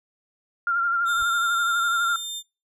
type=tone with vibrato; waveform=sine; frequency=1385 Hz; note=F6; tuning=15 cents flat; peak=-20 dBFS; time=0.67-2.16 s; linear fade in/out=2 ms; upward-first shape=sine; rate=12 Hz; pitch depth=38 cents each way
type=tone; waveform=sawtooth; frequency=3600 Hz; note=A7; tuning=39 cents sharp; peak=-27 dBFS; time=1.05-2.43 s; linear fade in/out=50 ms
type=noise with exponential growth; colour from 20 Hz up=brown; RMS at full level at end=-38 dBFS; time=1.1-1.23 s; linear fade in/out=1 ms; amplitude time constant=27 ms
effects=noise-tail reverb RT60 0.3 s tail -24 dB re dry + resampled to 32000 Hz